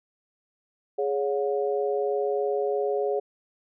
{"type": "tone cluster", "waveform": "sine", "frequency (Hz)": [415.9, 559, 721], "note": ["G#4", "C#5", "F#5"], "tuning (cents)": [2, 14, -45], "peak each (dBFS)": [-25, -29, -32], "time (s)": [0.98, 3.2], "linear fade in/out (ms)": 10, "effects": []}